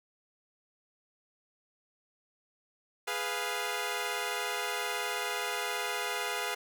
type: chord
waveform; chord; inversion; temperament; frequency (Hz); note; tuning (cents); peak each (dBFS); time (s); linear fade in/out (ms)
10% pulse; F diminished; first; equal; 415.3 / 493.9 / 698.5; Ab4 / Cb5 / F5; 0 / 0 / 0; -28; 3.07-6.55; 10
effects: none